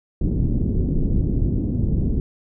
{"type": "low-pass noise", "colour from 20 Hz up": "pink", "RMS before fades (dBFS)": -20, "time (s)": [0.21, 2.2], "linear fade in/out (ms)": 2, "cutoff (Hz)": 310, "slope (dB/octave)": 24, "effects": []}